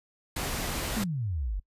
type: noise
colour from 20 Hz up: pink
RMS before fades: -32 dBFS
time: 0.36-1.04 s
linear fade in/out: 5 ms
type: exponential sweep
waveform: sine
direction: down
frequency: 233.1 to 43.2 Hz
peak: -28 dBFS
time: 0.96-1.6 s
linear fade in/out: 10 ms
effects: noise-tail reverb RT60 0.1 s tail -24 dB re dry + resampled to 32000 Hz